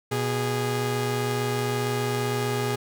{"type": "tone pair together", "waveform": "sawtooth", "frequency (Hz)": [121.9, 412.3], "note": ["B2", "G#4"], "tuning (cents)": [-22, -13], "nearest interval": "octave + major sixth", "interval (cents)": 2109, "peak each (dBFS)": -23, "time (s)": [0.11, 2.76], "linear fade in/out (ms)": 10, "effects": []}